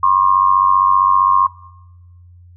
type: tone with amplitude modulation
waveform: sine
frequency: 1073 Hz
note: C6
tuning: 43 cents sharp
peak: -6 dBFS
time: 0.03-1.47 s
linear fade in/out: 5 ms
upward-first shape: sine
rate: 95.3 Hz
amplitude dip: 75%
effects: noise-tail reverb RT60 1.0 s tail -20 dB re dry + added 88 Hz sine -40 dBFS peak until 2.56 s